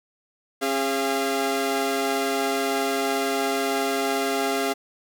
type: tone cluster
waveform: sawtooth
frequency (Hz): 271 / 408 / 686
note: C#4 / G#4 / F5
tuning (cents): -39 / -31 / -31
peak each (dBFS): -24 / -22 / -23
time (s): 0.61-4.74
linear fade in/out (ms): 20
effects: none